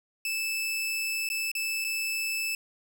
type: tone with dropouts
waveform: sawtooth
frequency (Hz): 2628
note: E7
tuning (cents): -6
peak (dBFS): -25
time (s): 0.25-2.55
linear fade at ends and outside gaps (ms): 2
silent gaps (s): 1.29-1.3 / 1.516-1.551 / 1.843-1.847
effects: none